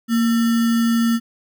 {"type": "tone with sample-and-hold", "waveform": "sine", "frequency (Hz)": 231.4, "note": "A#3", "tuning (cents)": -13, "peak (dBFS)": -14, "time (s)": [0.08, 1.2], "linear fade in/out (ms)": 50, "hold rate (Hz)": 1575, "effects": []}